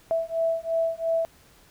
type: beating tone pair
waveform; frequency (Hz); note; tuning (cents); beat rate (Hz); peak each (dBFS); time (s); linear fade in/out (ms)
sine; 657 / 659.9; E5 / E5; -6 / +2; 2.9; -26; 0.11-1.25; 0
effects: pink hiss -56 dBFS RMS until 1.7 s